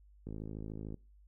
click train, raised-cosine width 3 ms, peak -30 dBFS, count 37, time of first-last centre 0.27-0.943 s, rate 53.5 Hz, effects noise-tail reverb RT60 0.3 s tail -23 dB re dry + added 50 Hz sine -58 dBFS peak until 1.27 s

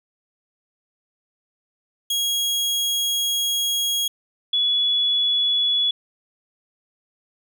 sawtooth / sine tone pair in turn, 3300 / 3403 Hz, G#7 / G#7, -12 / +41 cents, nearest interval minor second, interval 53 cents, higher second, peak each -17 / -17 dBFS, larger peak neither, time 2.1-4.08 / 4.53-5.91 s, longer first, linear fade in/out 5 ms, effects none

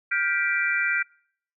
sine chord, G dominant seventh, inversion third, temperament just, 1411.2 / 1568 / 1960 / 2352 Hz, F6 / G6 / B6 / D7, +18 / 0 / -14 / +2 cents, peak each -27 dBFS, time 0.11-1.03 s, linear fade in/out 10 ms, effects noise-tail reverb RT60 0.6 s tail -26 dB re dry

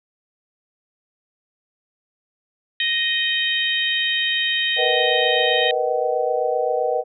harmonic tone, 622.3 Hz, D#5, in tune, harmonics 3 / 4 / 5 / 6, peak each -23 / -27 / -23 / -24 dBFS, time 2.8-5.71 s, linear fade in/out 2 ms
sine chord, B major seventh, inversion third, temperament equal with one note detuned, 466.2 / 493.9 / 622.3 / 759.5 Hz, A#4 / B4 / D#5 / F#5, 0 / 0 / 0 / +45 cents, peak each -26 / -22 / -24 / -24 dBFS, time 4.76-7.04 s, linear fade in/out 50 ms
effects none

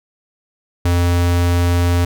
square tone, 87.31 Hz, F2, in tune, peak -13 dBFS, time 0.85-2.05 s, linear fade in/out 5 ms, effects none

